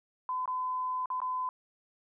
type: tone with dropouts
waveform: sine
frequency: 1015 Hz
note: B5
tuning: 47 cents sharp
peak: -30 dBFS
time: 0.29-1.49 s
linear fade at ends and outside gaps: 1 ms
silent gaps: 0.457-0.477 / 1.058-1.102 / 1.203-1.217 s
effects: none